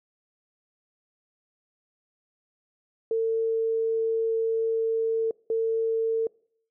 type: tone pair in turn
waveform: sine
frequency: 450.4 / 450.4 Hz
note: A4 / A4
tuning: +40 / +40 cents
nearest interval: unison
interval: 0 cents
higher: neither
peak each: -22 dBFS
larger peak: neither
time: 3.11-5.31 / 5.5-6.27 s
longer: first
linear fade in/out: 2 ms
effects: noise-tail reverb RT60 0.6 s tail -25 dB re dry